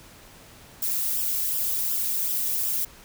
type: noise with flanger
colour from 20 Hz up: violet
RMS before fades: -26 dBFS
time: 0.82-2.85 s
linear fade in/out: 5 ms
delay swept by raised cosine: 0.46 to 1.96 ms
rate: 2.7 Hz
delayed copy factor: -0.7
effects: pink hiss -49 dBFS RMS until 3.04 s